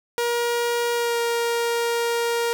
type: tone with pitch glide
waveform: sawtooth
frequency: 474.8 to 469.1 Hz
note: A#4 to A#4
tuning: +32 to +11 cents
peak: -17 dBFS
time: 0.18-2.53 s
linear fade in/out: 0 ms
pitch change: -21 cents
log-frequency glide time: 0.94-1.19 s
effects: none